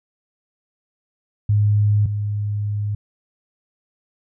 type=tone pair in turn; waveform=sine; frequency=104.1 / 103.67 Hz; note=G#2 / G#2; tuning=+5 / -3 cents; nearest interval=unison; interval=8 cents; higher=first; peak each=-13 / -20 dBFS; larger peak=first; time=1.49-2.06 / 2.06-2.95 s; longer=second; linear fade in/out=5 ms; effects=none